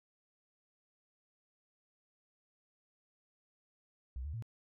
sine tone with pitch steps, 63.4 / 74.4 / 114.1 Hz, B1 / D2 / A#2, +46 / +23 / -37 cents, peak -38 dBFS, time 4.16-4.424 s, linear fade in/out 0 ms, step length 88 ms, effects none

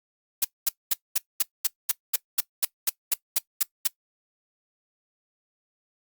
blue noise bursts, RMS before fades -21 dBFS, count 15, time 0.42-3.875 s, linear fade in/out 5 ms, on 25 ms, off 220 ms, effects noise-tail reverb RT60 0.1 s tail -20 dB re dry + Opus 48 kbps

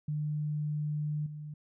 sine tone with level steps, 150.1 Hz, D3, 38 cents sharp, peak -30 / -39 dBFS, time 0.08-1.54 s, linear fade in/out 5 ms, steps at 1.26 s, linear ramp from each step 5 ms, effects none

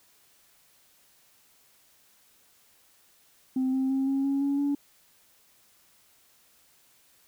sine tone with pitch steps, 260 / 263.9 / 267.9 / 272 / 276.1 / 280.3 / 284.5 Hz, C4 / C4 / C4 / C#4 / C#4 / C#4 / C#4, -11 / +15 / +41 / -33 / -7 / +19 / +45 cents, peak -22 dBFS, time 3.56-4.75 s, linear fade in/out 5 ms, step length 170 ms, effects tanh soft clip ceiling -21 dBFS + white hiss -62 dBFS RMS until 7.27 s

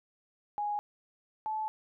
sine tone pair in turn, 829 / 867 Hz, G#5 / A5, -3 / -26 cents, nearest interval minor second, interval 77 cents, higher second, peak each -30 / -31 dBFS, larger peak first, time 0.58-0.79 / 1.46-1.68 s, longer second, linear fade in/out 0 ms, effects none

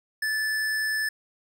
sine tone with hard clipping, 1745 Hz, A6, 15 cents flat, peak -26 dBFS, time 0.22-1.09 s, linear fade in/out 5 ms, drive 15 dB, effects none

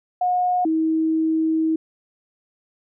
sine tone pair in turn, 723 / 319.5 Hz, F#5 / D#4, -40 / +46 cents, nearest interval octave + major second, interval 1414 cents, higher first, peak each -17 dBFS, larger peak neither, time 0.21-0.65 / 0.65-1.76 s, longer second, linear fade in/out 5 ms, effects none

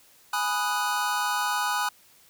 square chord, G# minor seventh, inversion none, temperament equal, 830.6 / 987.8 / 1244.5 / 1480 Hz, G#5 / B5 / D#6 / F#6, 0 / 0 / 0 / 0 cents, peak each -31 dBFS, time 0.33-1.89 s, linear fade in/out 5 ms, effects white hiss -57 dBFS RMS until 2.29 s

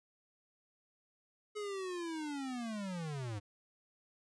square linear sweep, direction down, 426 to 98 Hz, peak -39 dBFS, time 1.55-3.4 s, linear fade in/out 20 ms, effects resampled to 22050 Hz

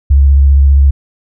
sine tone with vibrato, 69.3 Hz, C#2, in tune, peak -3 dBFS, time 0.1-0.91 s, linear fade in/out 10 ms, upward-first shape triangle, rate 15 Hz, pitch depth 40 cents each way, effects none

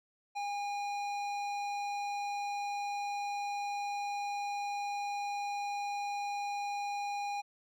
sine tone with hard clipping, 813 Hz, G#5, 37 cents flat, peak -36 dBFS, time 0.35-7.42 s, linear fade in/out 20 ms, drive 13 dB, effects none

